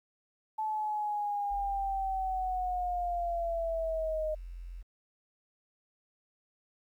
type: linear sweep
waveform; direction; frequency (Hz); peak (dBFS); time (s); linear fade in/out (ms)
sine; down; 871 to 617; -30; 0.58-4.35; 10
type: tone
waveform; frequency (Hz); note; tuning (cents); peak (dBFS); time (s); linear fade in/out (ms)
sine; 43.55; F1; -4; -40; 1.5-4.83; 20
effects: 11-bit